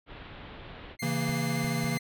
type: low-pass noise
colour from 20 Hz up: pink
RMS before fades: -45 dBFS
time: 0.06-0.97 s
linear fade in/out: 50 ms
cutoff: 3800 Hz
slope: 48 dB/octave
type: tone with vibrato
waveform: sawtooth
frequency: 2087 Hz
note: C7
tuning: 5 cents flat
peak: -33 dBFS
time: 0.99-1.99 s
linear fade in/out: 10 ms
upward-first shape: sine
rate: 14 Hz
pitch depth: 23 cents each way
type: chord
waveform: square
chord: A# diminished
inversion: first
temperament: equal with one note detuned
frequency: 136.13 / 164.81 / 233.1 Hz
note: C#3 / E3 / A#3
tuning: -31 / 0 / 0 cents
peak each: -33 dBFS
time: 1.02-1.98 s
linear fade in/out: 10 ms
type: clicks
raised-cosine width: 5 ms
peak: -29 dBFS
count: 3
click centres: 1.293 / 1.644 / 1.842 s
effects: none